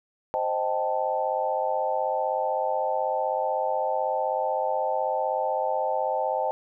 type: chord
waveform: sine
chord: A half-diminished seventh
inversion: first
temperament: equal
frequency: 523.3 / 622.3 / 784 / 880 Hz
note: C5 / Eb5 / G5 / A5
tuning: 0 / 0 / 0 / 0 cents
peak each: -29 dBFS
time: 0.34-6.51 s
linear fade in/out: 0 ms
effects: none